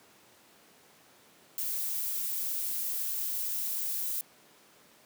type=noise; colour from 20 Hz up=violet; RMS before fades=-33 dBFS; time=1.58-4.21 s; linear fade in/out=0 ms; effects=pink hiss -59 dBFS RMS until 5.05 s + high-pass 200 Hz 12 dB/octave